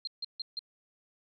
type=tone bursts; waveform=sine; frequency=4186 Hz; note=C8; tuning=in tune; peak=-33 dBFS; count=4; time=0.05-0.592 s; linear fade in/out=2 ms; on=23 ms; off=150 ms; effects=none